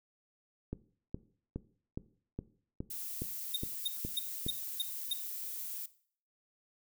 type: click train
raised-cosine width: 3 ms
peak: -24 dBFS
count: 10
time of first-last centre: 0.73-4.464 s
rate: 2.41 Hz
type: noise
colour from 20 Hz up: violet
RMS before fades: -41 dBFS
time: 2.9-5.86 s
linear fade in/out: 5 ms
type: tone bursts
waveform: square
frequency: 3690 Hz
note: A#7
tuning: 18 cents flat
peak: -30 dBFS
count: 6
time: 3.54-5.134 s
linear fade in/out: 5 ms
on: 24 ms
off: 290 ms
effects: noise-tail reverb RT60 0.5 s tail -17 dB re dry